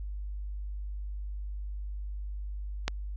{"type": "click", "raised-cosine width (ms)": 0.2, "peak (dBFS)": -11, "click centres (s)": 2.88, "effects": ["added 50 Hz sine -34 dBFS peak until 3.16 s", "low-pass 7000 Hz 12 dB/octave"]}